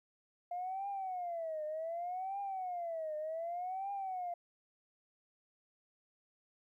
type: tone with vibrato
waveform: sine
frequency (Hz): 698.5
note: F5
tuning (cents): 0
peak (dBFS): -36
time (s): 0.51-4.34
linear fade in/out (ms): 5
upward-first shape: triangle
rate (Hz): 0.66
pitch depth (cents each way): 250
effects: tanh soft clip ceiling -32 dBFS + 13-bit